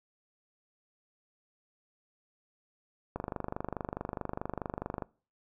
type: click train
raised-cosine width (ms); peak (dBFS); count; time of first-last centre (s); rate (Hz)
1; -20; 47; 3.16-5.022; 24.7
effects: noise-tail reverb RT60 0.4 s tail -23 dB re dry